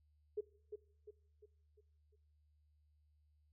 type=tone with echo; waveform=sine; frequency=420.3 Hz; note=G#4; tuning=21 cents sharp; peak=-36 dBFS; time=0.37-0.41 s; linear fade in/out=10 ms; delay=350 ms; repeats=5; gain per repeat=-7 dB; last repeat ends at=2.16 s; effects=noise-tail reverb RT60 1.0 s tail -23 dB re dry + added 75 Hz sine -70 dBFS peak until 3.52 s